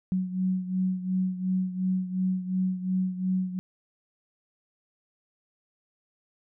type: beating tone pair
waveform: sine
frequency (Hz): 185 / 187.8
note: F#3 / F#3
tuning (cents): 0 / +26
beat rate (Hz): 2.8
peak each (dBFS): -26 / -31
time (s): 0.12-3.59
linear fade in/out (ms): 0
effects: none